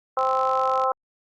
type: harmonic tone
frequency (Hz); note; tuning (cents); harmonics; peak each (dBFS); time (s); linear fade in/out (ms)
261.6; C4; 0; 2 / 3 / 4 / 5; -25 / -25 / -25 / -25; 0.17-0.92; 2
type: click train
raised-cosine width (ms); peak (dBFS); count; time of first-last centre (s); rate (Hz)
0.2; -22; 33; 0.19-0.838; 49.4
effects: Opus 48 kbps